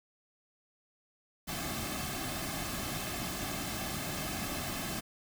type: noise with comb filter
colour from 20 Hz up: pink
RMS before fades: -37 dBFS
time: 1.47-5.01 s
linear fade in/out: 20 ms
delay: 2.1 ms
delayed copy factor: -0.65
effects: none